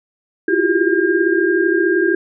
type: tone cluster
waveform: sine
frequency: 329.2 / 347.1 / 364.6 / 397.6 / 1610 Hz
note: E4 / F4 / F#4 / G4 / G6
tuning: -2 / -11 / -25 / +25 / +46 cents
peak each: -19 dBFS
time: 0.48-2.15 s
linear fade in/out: 5 ms
effects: none